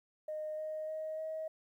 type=tone with pitch steps; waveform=sine; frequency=616 / 621.7 / 627.5 / 633.3 Hz; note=D#5 / D#5 / D#5 / D#5; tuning=-17 / -2 / +15 / +30 cents; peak=-36 dBFS; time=0.28-1.48 s; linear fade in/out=5 ms; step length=300 ms; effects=tanh soft clip ceiling -32 dBFS + 12-bit